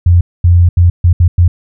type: tone bursts at uneven times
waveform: sine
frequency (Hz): 87.31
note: F2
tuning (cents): 0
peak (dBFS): -3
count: 6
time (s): 0.06-0.21 / 0.44-0.69 / 0.77-0.9 / 1.04-1.13 / 1.2-1.28 / 1.38-1.48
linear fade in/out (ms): 5
effects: none